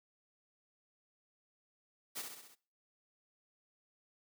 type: noise with echo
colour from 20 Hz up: white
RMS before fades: -41 dBFS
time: 2.15-2.23 s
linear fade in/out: 20 ms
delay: 65 ms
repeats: 5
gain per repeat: -4 dB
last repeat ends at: 2.555 s
effects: noise-tail reverb RT60 0.4 s tail -20 dB re dry + high-pass 200 Hz 12 dB/octave